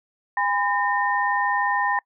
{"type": "tone cluster", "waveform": "sine", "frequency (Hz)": [815, 1008, 1825], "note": ["G#5", "B5", "A#6"], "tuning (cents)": [-33, 35, -37], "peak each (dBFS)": -24, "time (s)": [0.37, 1.99], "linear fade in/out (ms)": 2, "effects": ["noise-tail reverb RT60 0.1 s tail -26 dB re dry"]}